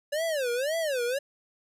square tone with vibrato, 562 Hz, C#5, 24 cents sharp, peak -27 dBFS, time 0.12-1.19 s, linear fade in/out 10 ms, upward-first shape sine, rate 1.9 Hz, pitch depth 290 cents each way, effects resampled to 32000 Hz

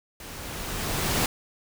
pink noise with level ramp, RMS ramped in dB -41 to -23 dBFS, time 0.2-1.26 s, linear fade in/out 2 ms, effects none

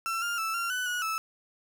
35% pulse tone with pitch steps, 1343 / 1402 / 1319 / 1378 / 1496 / 1459 / 1309 Hz, E6 / F6 / E6 / F6 / F#6 / F#6 / E6, +32 / +6 / +1 / -24 / +19 / -25 / -13 cents, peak -27 dBFS, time 0.06-1.18 s, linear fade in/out 0 ms, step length 160 ms, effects none

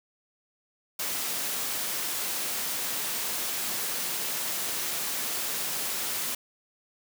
white high-pass noise, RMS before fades -31 dBFS, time 0.99-6.35 s, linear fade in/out 5 ms, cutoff 150 Hz, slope 12 dB/octave, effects none

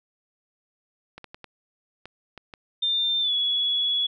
clicks, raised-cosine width 0.3 ms, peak -24 dBFS, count 7, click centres 1.18 / 1.243 / 1.345 / 1.443 / 2.056 / 2.377 / 2.538 s
sine tone with pitch glide, 3601 to 3379 Hz, A7 to G#7, +39 to +29 cents, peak -21 dBFS, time 2.82-4.07 s, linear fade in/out 10 ms, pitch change -110 cents, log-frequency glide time 3.2-3.33 s
effects none

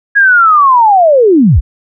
sine linear sweep, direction down, 1667 to 38.16 Hz, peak -3 dBFS, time 0.15-1.61 s, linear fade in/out 20 ms, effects none

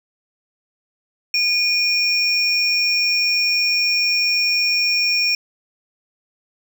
triangle tone pair together, 2443 / 5484 Hz, D#7 / F8, -32 / -32 cents, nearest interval octave + major second, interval 1400 cents, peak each -17 dBFS, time 1.34-5.35 s, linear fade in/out 2 ms, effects none

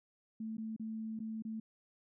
sine tone with dropouts, 220.8 Hz, A3, 6 cents sharp, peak -38 dBFS, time 0.4-1.6 s, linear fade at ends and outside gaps 5 ms, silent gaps 0.57-0.58 / 0.764-0.796 / 1.192-1.201 / 1.423-1.45 s, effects none

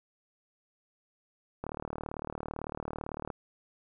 click train, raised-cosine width 1 ms, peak -22 dBFS, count 64, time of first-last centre 1.64-3.302 s, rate 37.9 Hz, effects none

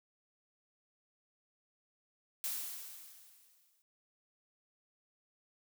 blue noise with exponential decay, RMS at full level -36 dBFS, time 2.44-3.82 s, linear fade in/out 0 ms, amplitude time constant 300 ms, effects none

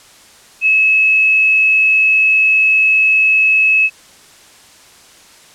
sine tone, 2585 Hz, E7, 34 cents flat, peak -8 dBFS, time 0.61-3.9 s, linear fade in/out 50 ms, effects white hiss -43 dBFS RMS until 5.54 s + low-pass 9000 Hz 12 dB/octave

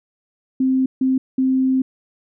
sine tone bursts at uneven times, 261.6 Hz, C4, in tune, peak -14 dBFS, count 3, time 0.6-0.86 / 1.01-1.18 / 1.38-1.82 s, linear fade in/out 5 ms, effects none

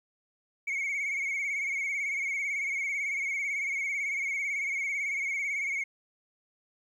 sine tone with vibrato, 2215 Hz, C#7, 2 cents flat, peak -26 dBFS, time 0.67-5.84 s, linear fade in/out 10 ms, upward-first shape sine, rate 18 Hz, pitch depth 65 cents each way, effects tanh soft clip ceiling -28 dBFS + 11-bit

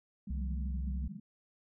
pink band-pass noise, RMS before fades -44 dBFS, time 0.27-1.2 s, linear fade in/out 5 ms, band 150 to 220 Hz, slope 96 dB/octave
sine tone with vibrato, 65.41 Hz, C2, in tune, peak -33 dBFS, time 0.3-1.08 s, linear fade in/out 5 ms, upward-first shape triangle, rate 6 Hz, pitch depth 12 cents each way
effects none

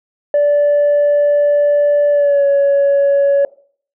sine tone with pitch glide, 582 to 561.5 Hz, D5 to C#5, -16 to +22 cents, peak -7 dBFS, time 0.34-3.45 s, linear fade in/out 2 ms, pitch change -62 cents, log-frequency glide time 2.11-2.45 s, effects noise-tail reverb RT60 0.5 s tail -20 dB re dry + tanh soft clip ceiling -7 dBFS

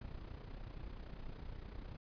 brown noise with amplitude modulation, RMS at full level -45 dBFS, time 0.01-1.97 s, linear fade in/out 5 ms, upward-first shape sine, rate 30.5 Hz, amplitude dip 65%, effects resampled to 11025 Hz

